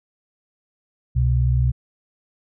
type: tone pair together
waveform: sine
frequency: 66.4 / 125.35 Hz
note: C2 / B2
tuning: +26 / +26 cents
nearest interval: major seventh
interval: 1100 cents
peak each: -18 dBFS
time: 1.15-1.72 s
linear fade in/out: 20 ms
effects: none

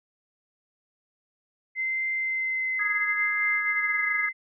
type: tone with vibrato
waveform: sine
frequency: 2068 Hz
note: C7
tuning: 21 cents flat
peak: -25 dBFS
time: 1.75-4.33 s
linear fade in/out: 50 ms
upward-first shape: triangle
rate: 0.75 Hz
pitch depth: 13 cents each way
type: harmonic tone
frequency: 416 Hz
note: G#4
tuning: 3 cents sharp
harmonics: 3 / 4 / 5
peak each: -35 / -29 / -33 dBFS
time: 2.79-4.29 s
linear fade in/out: 5 ms
effects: none

